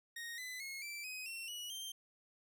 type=tone with pitch steps; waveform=sawtooth; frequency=1864.7 / 2010 / 2167 / 2336 / 2518 / 2714 / 2926 / 3154 Hz; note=A#6 / B6 / C#7 / D7 / D#7 / E7 / F#7 / G7; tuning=0 / +30 / -40 / -10 / +20 / +50 / -20 / +10 cents; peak=-40 dBFS; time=0.16-1.92 s; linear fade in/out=5 ms; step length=220 ms; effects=none